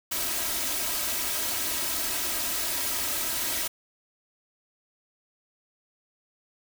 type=noise with comb filter; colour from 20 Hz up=white; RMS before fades=-29 dBFS; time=0.11-3.68 s; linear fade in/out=10 ms; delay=3.1 ms; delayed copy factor=+0.65; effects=none